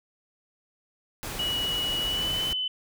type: noise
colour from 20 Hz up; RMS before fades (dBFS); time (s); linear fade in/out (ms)
pink; -35; 1.23-2.53; 0
type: tone with pitch glide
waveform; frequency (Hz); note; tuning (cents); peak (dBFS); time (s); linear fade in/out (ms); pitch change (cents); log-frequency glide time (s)
sine; 2928 to 3021; F#7 to F#7; -19 to +35; -26; 1.39-2.68; 5; +54; 2.03-2.39
effects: none